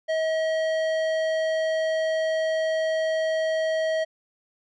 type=tone with tanh clipping; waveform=sine; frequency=638 Hz; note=D#5; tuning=43 cents sharp; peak=-24 dBFS; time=0.08-4.05 s; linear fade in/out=20 ms; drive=14 dB; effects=none